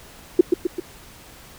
sine tone with echo, 352.4 Hz, F4, 16 cents sharp, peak -6 dBFS, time 0.39-0.41 s, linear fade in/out 5 ms, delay 130 ms, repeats 3, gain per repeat -5 dB, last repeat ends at 0.8 s, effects pink hiss -45 dBFS RMS until 1.58 s

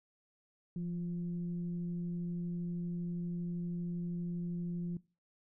sine tone with frequency modulation, 172.7 Hz, F3, 19 cents flat, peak -35 dBFS, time 0.76-4.97 s, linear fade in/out 2 ms, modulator 179 Hz, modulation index 0.33, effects noise-tail reverb RT60 0.3 s tail -20 dB re dry

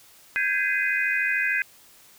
sine chord, Ab major seventh, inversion third, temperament equal with one note detuned, 1568 / 1661.2 / 2045 / 2489 Hz, G6 / Ab6 / C7 / Eb7, 0 / 0 / -40 / 0 cents, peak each -27 dBFS, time 0.36-1.62 s, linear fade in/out 0 ms, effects white hiss -53 dBFS RMS until 2.18 s

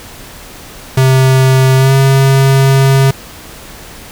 square tone with pitch glide, 131.6 to 135.22 Hz, C3 to C#3, +10 to -43 cents, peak -6 dBFS, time 0.97-3.11 s, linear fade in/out 5 ms, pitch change +47 cents, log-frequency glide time 1.76-1.93 s, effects pink hiss -32 dBFS RMS until 4.11 s

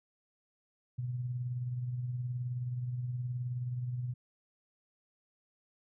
sine tone with tremolo, 123.7 Hz, B2, 3 cents sharp, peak -31 dBFS, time 0.98-4.14 s, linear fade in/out 10 ms, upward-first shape triangle, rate 19 Hz, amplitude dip 50%, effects none

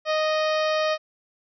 harmonic tone with a mistuned harmonic, 621 Hz, D#5, 3 cents flat, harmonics 1 / 2 / 3 / 4 / 5 / 6 / 7 / 8 / 9, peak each -22 / -28 / -32 / -34 / -36 / -38 / -39 / -40 / -41 dBFS, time 0.05-0.98 s, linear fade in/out 50 ms, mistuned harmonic 6, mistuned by +19 cents, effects none

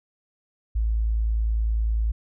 sine tone, 55 Hz, A1, in tune, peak -20 dBFS, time 0.75-2.12 s, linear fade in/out 10 ms, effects none

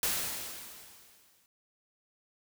white noise with exponential decay, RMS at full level -29 dBFS, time 0.03-1.46 s, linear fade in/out 1 ms, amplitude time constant 310 ms, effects none

